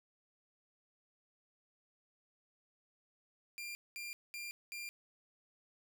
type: tone bursts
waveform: sawtooth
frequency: 2389 Hz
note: D7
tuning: 29 cents sharp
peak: -39 dBFS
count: 4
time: 3.58-4.89 s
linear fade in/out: 0 ms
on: 170 ms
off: 210 ms
effects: 13-bit